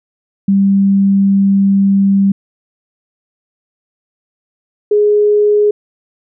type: tone pair in turn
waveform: sine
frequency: 196.7 / 416.8 Hz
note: G3 / G#4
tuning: +6 / +6 cents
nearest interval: octave + minor second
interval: 1300 cents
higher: second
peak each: -7 dBFS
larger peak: neither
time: 0.48-2.32 / 4.91-5.71 s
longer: first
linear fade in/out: 5 ms
effects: none